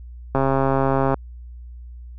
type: click train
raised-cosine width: 1 ms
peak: -6 dBFS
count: 108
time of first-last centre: 0.35-1.143 s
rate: 135 Hz
effects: added 60 Hz sine -35 dBFS peak until 2.18 s